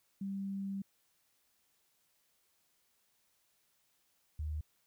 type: tone pair in turn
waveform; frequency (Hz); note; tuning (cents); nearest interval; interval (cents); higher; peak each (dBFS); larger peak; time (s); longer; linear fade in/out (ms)
sine; 196 / 76.36; G3 / D#2; 0 / -32; octave + major third; 1632; first; -36 / -35; second; 0.21-0.82 / 4.39-4.61; first; 5
effects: white hiss -75 dBFS RMS until 4.86 s